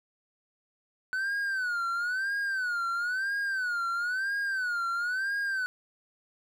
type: tone with vibrato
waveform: triangle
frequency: 1494 Hz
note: F#6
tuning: 16 cents sharp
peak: -26 dBFS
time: 1.13-5.66 s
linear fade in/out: 0 ms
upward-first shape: sine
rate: 1 Hz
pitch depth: 150 cents each way
effects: none